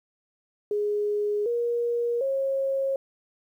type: tone with pitch steps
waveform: sine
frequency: 415.3 / 474.3 / 541.7 Hz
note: G#4 / A#4 / C#5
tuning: 0 / +30 / -40 cents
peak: -23 dBFS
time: 0.71-2.96 s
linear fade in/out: 2 ms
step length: 750 ms
effects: 10-bit